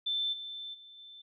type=tone with level steps; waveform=sine; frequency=3540 Hz; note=A7; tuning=10 cents sharp; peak=-29 / -39 / -50 / -48 dBFS; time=0.06-1.22 s; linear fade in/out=10 ms; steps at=0.32 / 0.73 / 0.97 s; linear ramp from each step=20 ms; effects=none